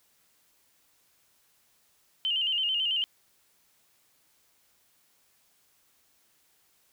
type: tone with vibrato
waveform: sine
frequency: 2960 Hz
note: F#7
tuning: in tune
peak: -25 dBFS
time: 2.25-3.04 s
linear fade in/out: 0 ms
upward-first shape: square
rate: 9.1 Hz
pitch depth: 68 cents each way
effects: white hiss -67 dBFS RMS until 6.92 s